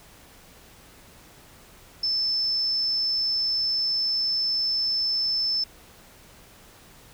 sine tone, 5274 Hz, E8, in tune, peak -22 dBFS, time 2.03-5.64 s, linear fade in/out 5 ms, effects pink hiss -51 dBFS RMS until 7.13 s

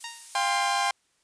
violet noise, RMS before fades -38 dBFS, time 0-0.57 s, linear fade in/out 10 ms
10% pulse tone with exponential decay, 930 Hz, A#5, 4 cents flat, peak -24 dBFS, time 0.04-0.38 s, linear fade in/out 2 ms, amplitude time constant 72 ms
sawtooth chord, F suspended second, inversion none, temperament equal with one note detuned, 698.5 / 798.2 / 1046.5 Hz, F5 / G5 / C6, 0 / +31 / 0 cents, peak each -28 / -22 / -24 dBFS, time 0.35-0.91 s, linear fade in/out 2 ms
effects white hiss -69 dBFS RMS until 1.23 s + resampled to 22050 Hz

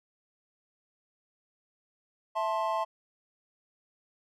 triangle chord, A minor, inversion second, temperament just, 660 / 880 / 1056 Hz, E5 / A5 / C6, +2 / 0 / +16 cents, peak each -30 dBFS, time 2.35-2.85 s, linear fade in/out 20 ms, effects none

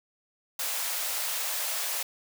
white high-pass noise, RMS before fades -31 dBFS, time 0.59-2.03 s, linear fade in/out 5 ms, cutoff 490 Hz, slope 48 dB/octave, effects none

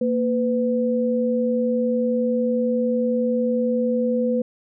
sine tone pair together, 232 / 501 Hz, A#3 / B4, -8 / +25 cents, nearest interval octave + minor second, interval 1333 cents, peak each -21 dBFS, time 0.01-4.42 s, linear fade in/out 5 ms, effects none

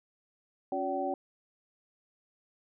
sine tone cluster, 277.6 / 361.7 / 572 / 765 Hz, C#4 / F#4 / D5 / G5, +3 / -39 / -46 / -42 cents, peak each -37 / -37 / -35 / -33 dBFS, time 0.72-1.14 s, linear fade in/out 2 ms, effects none

